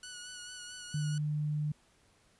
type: tone with vibrato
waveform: 10% pulse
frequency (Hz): 1468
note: F#6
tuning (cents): -14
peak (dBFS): -35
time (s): 0.03-1.18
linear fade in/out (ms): 2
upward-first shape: sine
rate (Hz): 4.5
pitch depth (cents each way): 27
type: tone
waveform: sine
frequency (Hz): 150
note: D3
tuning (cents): +37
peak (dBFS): -30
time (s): 0.94-1.72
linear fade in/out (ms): 5
effects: pink hiss -67 dBFS RMS until 2.39 s + resampled to 24000 Hz